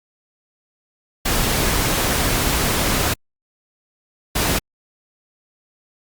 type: noise bursts at uneven times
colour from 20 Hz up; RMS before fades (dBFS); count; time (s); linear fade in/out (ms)
pink; -19; 2; 1.25-3.14 / 4.35-4.59; 10
effects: Opus 48 kbps